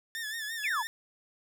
sawtooth tone with vibrato, 1769 Hz, A6, 9 cents sharp, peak -31 dBFS, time 0.15-0.87 s, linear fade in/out 0 ms, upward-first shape sine, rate 5.8 Hz, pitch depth 80 cents each way
sine exponential sweep, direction down, 2794 to 830.6 Hz, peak -28 dBFS, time 0.63-0.83 s, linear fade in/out 20 ms
effects none

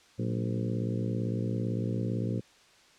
harmonic tone with a mistuned harmonic, 57.8 Hz, A#1, 14 cents flat, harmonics 2 / 3 / 4 / 5 / 6 / 7 / 8 / 9, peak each -31 / -35 / -37 / -39 / -41 / -42 / -43 / -44 dBFS, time 0.18-2.41 s, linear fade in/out 20 ms, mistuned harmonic 3, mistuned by +110 cents, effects white hiss -59 dBFS RMS until 2.98 s + low-pass 6000 Hz 12 dB/octave

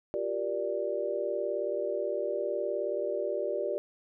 sine chord, G minor seventh, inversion third, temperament just, 352.8 / 392 / 470.4 / 588 Hz, F4 / G4 / Bb4 / D5, +18 / 0 / +16 / +2 cents, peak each -38 / -34 / -36 / -32 dBFS, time 0.14-3.78 s, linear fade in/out 0 ms, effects none

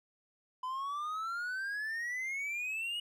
triangle exponential sweep, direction up, 1005 to 2916 Hz, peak -33 dBFS, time 0.63-3 s, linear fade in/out 5 ms, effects none

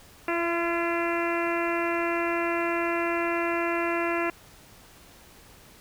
harmonic tone with a mistuned harmonic, 341.1 Hz, F4, 41 cents flat, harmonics 1 / 2 / 3 / 4 / 5 / 6 / 7 / 8, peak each -28 / -31 / -33 / -34 / -35 / -36 / -36 / -37 dBFS, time 0.28-4.3 s, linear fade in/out 2 ms, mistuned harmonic 2, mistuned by -19 cents, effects pink hiss -52 dBFS RMS until 5.8 s

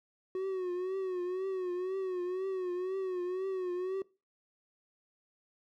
triangle tone with vibrato, 370 Hz, F#4, in tune, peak -30 dBFS, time 0.35-4.02 s, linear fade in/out 2 ms, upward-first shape triangle, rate 2 Hz, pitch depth 83 cents each way, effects noise-tail reverb RT60 0.3 s tail -21 dB re dry

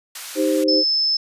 white band-pass noise, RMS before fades -34 dBFS, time 0.15-0.64 s, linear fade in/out 5 ms, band 1000 to 12000 Hz, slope 12 dB/octave
sine chord, C minor, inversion first, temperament equal, 311.1 / 392 / 523.3 Hz, Eb4 / G4 / C5, 0 / 0 / 0 cents, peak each -19 / -23 / -20 dBFS, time 0.35-0.84 s, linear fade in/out 50 ms
sine tone, 5250 Hz, E8, 8 cents flat, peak -16 dBFS, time 0.68-1.17 s, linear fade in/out 5 ms
effects resampled to 32000 Hz

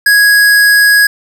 square tone, 1661.2 Hz, G#6, in tune, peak -5 dBFS, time 0.06-1.07 s, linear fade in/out 5 ms, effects none

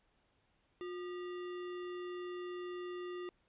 sine tone with sample-and-hold, 357.8 Hz, F4, 42 cents sharp, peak -40 dBFS, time 0.81-3.29 s, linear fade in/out 0 ms, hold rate 1575 Hz, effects pink hiss -75 dBFS RMS until 3.48 s + resampled to 8000 Hz

